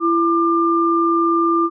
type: tone pair together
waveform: sine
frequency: 335.3 / 1195 Hz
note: E4 / D6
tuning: +30 / +30 cents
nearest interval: octave + minor seventh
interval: 2200 cents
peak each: -16 dBFS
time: 0-1.7 s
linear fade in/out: 50 ms
effects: none